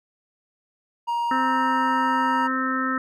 triangle tone, 943 Hz, A#5, 20 cents sharp, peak -20 dBFS, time 1.07-2.48 s, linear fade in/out 20 ms
harmonic tone, 260.6 Hz, C4, 7 cents flat, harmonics 1 / 2 / 4 / 5 / 6 / 7, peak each -26 / -36 / -36 / -25 / -33 / -30 dBFS, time 1.31-2.98 s, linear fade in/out 2 ms
effects none

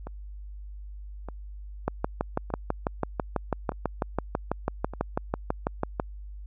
two click trains, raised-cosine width 1 ms, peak -11 / -23 dBFS, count 26 / 5, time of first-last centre 1.88-5.999 / 0.07-4.936 s, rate 6.07 / 0.822 Hz, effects added 50 Hz sine -38 dBFS peak until 6.46 s

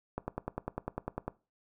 click train, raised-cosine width 1 ms, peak -20 dBFS, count 12, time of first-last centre 0.18-1.28 s, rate 10 Hz, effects noise-tail reverb RT60 0.3 s tail -19 dB re dry

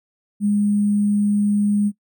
sine tone with sample-and-hold, 205.8 Hz, G#3, 16 cents flat, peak -15 dBFS, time 0.4-1.92 s, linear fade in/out 50 ms, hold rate 8820 Hz, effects noise-tail reverb RT60 0.1 s tail -20 dB re dry

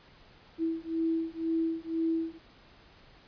sine beating tone pair, 325.9 / 327.9 Hz, E4 / E4, -20 / -9 cents, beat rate 2 Hz, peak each -31 dBFS, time 0.58-2.39 s, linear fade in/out 50 ms, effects pink hiss -57 dBFS RMS until 3.27 s + resampled to 11025 Hz

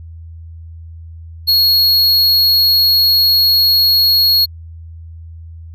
square tone, 4318 Hz, C#8, 46 cents flat, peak -9 dBFS, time 1.47-4.46 s, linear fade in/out 20 ms, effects added 82 Hz sine -30 dBFS peak until 5.74 s

